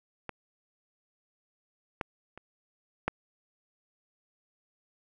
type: clicks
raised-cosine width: 0.5 ms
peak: -21 / -16 / -30 / -12 dBFS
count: 4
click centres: 0.293 / 2.012 / 2.376 / 3.08 s
effects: none